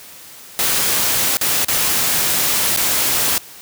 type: noise with dropouts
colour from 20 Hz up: white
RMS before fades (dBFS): -17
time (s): 0.59-3.38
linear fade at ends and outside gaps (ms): 0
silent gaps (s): 1.37-1.413 / 1.647-1.684 / 2.763-2.773
effects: white hiss -39 dBFS RMS until 3.61 s + high-pass 60 Hz 12 dB/octave